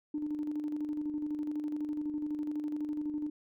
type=tone with tremolo; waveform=sine; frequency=299.5 Hz; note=D4; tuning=34 cents sharp; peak=-30 dBFS; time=0.14-3.3 s; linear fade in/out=5 ms; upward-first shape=square; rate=12 Hz; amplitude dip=45%; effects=tanh soft clip ceiling -26 dBFS